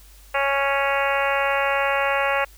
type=harmonic tone; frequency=277.2 Hz; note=C#4; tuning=in tune; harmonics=2 / 3 / 4 / 5 / 6 / 7 / 8 / 9 / 10; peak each=-24 / -26 / -27 / -28 / -29 / -29 / -30 / -31 / -31 dBFS; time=0.34-2.45 s; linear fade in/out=10 ms; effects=added 50 Hz sine -46 dBFS peak until 2.57 s + white hiss -52 dBFS RMS until 2.57 s